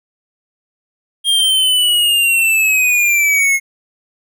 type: linear sweep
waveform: square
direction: down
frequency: 3231 to 2156 Hz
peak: -11 dBFS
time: 1.24-3.6 s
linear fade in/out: 50 ms
effects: none